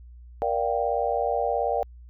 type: chord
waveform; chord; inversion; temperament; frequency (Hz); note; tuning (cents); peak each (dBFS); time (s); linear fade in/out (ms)
sine; G minor seventh; first; just; 470.4 / 588 / 705.6 / 784; Bb4 / D5 / F5 / G5; +16 / +2 / +18 / 0; -28; 0.42-1.83; 0
effects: added 60 Hz sine -43 dBFS peak until 2.09 s